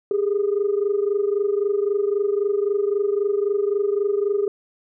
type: tone pair together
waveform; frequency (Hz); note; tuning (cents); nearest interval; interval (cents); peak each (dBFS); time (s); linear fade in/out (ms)
sine; 400 / 423.8; G4 / G#4; +35 / +35; minor second; 100; -19 / -22; 0.11-4.48; 2
effects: tanh soft clip ceiling -13 dBFS